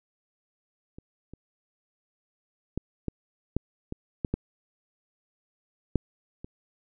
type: clicks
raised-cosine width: 3 ms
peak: -30 / -30 / -16 / -16 / -12 / -20 / -14 / -13 / -9 / -26 dBFS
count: 10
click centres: 0.985 / 1.336 / 2.776 / 3.083 / 3.566 / 3.924 / 4.248 / 4.34 / 5.957 / 6.445 s
effects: none